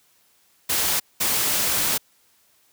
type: noise bursts at uneven times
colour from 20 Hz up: white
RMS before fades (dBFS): -22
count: 2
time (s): 0.69-1 / 1.2-1.98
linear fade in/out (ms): 10
effects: white hiss -61 dBFS RMS until 2.72 s + high-pass 60 Hz 12 dB/octave